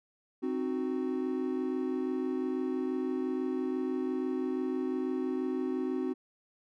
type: chord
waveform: triangle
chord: C diminished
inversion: none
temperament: equal with one note detuned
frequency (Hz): 261.6 / 307.6 / 370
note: C4 / Eb4 / Gb4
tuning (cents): 0 / -20 / 0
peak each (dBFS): -31 / -35 / -32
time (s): 0.42-6.14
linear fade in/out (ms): 20
effects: none